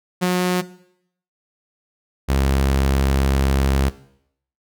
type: tone pair in turn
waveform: sawtooth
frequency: 180.8 / 67.72 Hz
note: F#3 / C#2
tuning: -40 / -40 cents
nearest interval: octave + perfect fourth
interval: 1700 cents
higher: first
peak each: -12 dBFS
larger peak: neither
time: 0.21-0.62 / 2.28-3.9 s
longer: second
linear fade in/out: 20 ms
effects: noise-tail reverb RT60 0.7 s tail -17 dB re dry